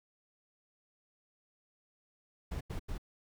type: noise bursts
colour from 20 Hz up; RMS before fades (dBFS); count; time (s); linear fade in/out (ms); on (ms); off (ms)
brown; -38; 3; 2.51-2.981; 10; 99; 87
effects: none

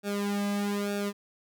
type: tone with flanger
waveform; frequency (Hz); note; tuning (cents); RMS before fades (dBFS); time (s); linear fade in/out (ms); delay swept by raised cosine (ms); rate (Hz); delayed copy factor
sawtooth; 203; G#3; -39; -30; 0.03-1.13; 50; 0.97 to 2.17; 1.1; -0.9
effects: none

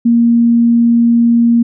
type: tone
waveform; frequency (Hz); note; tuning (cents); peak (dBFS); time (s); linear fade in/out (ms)
sine; 234.4; A#3; +10; -6; 0.05-1.63; 10
effects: none

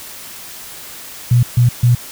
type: tone bursts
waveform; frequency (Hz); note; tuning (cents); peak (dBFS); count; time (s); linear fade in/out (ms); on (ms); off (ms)
sine; 121.4; B2; -29; -7; 3; 1.31-1.95; 5; 120; 140
effects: white hiss -33 dBFS RMS until 2.11 s

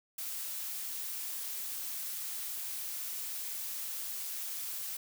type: noise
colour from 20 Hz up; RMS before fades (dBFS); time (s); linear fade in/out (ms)
blue; -39; 0.18-4.97; 5
effects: none

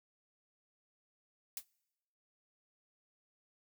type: noise with exponential decay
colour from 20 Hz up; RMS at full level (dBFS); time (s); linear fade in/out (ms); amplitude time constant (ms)
blue; -36; 1.57-1.65; 2; 16
effects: noise-tail reverb RT60 1.0 s tail -26 dB re dry

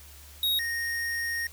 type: tone pair in turn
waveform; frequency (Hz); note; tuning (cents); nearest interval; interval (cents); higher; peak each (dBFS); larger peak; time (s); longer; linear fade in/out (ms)
square; 3776 / 1858.2; A#7 / A#6; +22 / -6; octave; 1228; first; -24 / -29; first; 0.43-0.59 / 0.59-1.47; second; 2
effects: added 72 Hz sine -49 dBFS peak until 1.52 s + white hiss -51 dBFS RMS until 1.52 s

